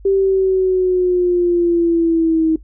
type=linear sweep; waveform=sine; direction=down; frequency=392 to 317.5 Hz; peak=-11 dBFS; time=0.05-2.56 s; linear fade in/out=5 ms; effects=noise-tail reverb RT60 0.1 s tail -18 dB re dry + added 50 Hz sine -37 dBFS peak until 2.63 s